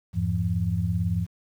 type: tone cluster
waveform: sine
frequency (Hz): 85.1 / 103.2 / 171.6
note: F2 / G#2 / F3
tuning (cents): -44 / -10 / -30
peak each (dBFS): -28 / -26 / -27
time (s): 0.13-1.27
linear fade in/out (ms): 50
effects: 9-bit